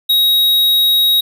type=tone; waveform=square; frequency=3800 Hz; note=A#7; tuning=33 cents sharp; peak=-10 dBFS; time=0.09-1.21 s; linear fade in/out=10 ms; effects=none